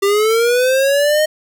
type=linear sweep; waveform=square; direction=up; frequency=392 to 622.3 Hz; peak=-12 dBFS; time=0.02-1.26 s; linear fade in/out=10 ms; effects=none